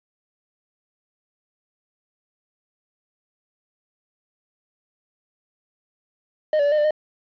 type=tone with pitch steps; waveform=triangle; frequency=615 / 574 / 578 / 609 / 594 / 613 Hz; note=D#5 / D5 / D5 / D#5 / D5 / D#5; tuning=-20 / -40 / -28 / -37 / +20 / -26 cents; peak=-14 dBFS; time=6.53-6.908 s; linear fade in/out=2 ms; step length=63 ms; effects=resampled to 11025 Hz + 8-bit